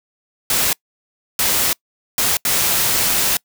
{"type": "noise bursts at uneven times", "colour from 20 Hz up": "white", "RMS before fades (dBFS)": -17, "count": 4, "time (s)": [[0.5, 0.73], [1.39, 1.73], [2.18, 2.37], [2.45, 3.37]], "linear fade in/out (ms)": 2, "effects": ["noise-tail reverb RT60 0.1 s tail -26 dB re dry"]}